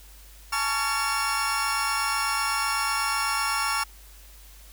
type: tone cluster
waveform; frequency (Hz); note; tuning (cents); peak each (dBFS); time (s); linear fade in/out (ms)
30% pulse; 846 / 894 / 1120 / 1375 / 5340; G#5 / A5 / C#6 / F6 / E8; +32 / +27 / +18 / -27 / +22; -32 / -30 / -26 / -26 / -28; 0.52-3.84; 10
effects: added 50 Hz sine -47 dBFS peak until 4.72 s + white hiss -52 dBFS RMS until 4.72 s